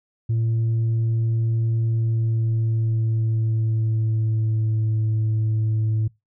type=tone with pitch glide; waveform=sine; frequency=113.7 to 109.51 Hz; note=A#2 to A2; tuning=-43 to -8 cents; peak=-16 dBFS; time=0.29-6.08 s; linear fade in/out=10 ms; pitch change=-65 cents; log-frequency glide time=1.84-4.96 s; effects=noise-tail reverb RT60 0.2 s tail -24 dB re dry + tanh soft clip ceiling -17 dBFS